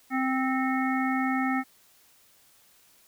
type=harmonic tone with a mistuned harmonic; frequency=261.6 Hz; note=C4; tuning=in tune; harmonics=1 / 3 / 5 / 7 / 8; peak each=-26 / -31 / -33 / -34 / -35 dBFS; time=0.1-1.64 s; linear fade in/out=50 ms; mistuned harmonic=8; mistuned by=+72 cents; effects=white hiss -60 dBFS RMS until 3.07 s